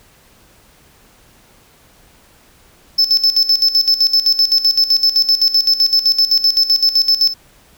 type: tone with tremolo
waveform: triangle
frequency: 5260 Hz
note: E8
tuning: 5 cents flat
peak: -7 dBFS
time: 2.98-7.34 s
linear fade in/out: 10 ms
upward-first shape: square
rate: 7.8 Hz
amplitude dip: 75%
effects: pink hiss -49 dBFS RMS until 7.77 s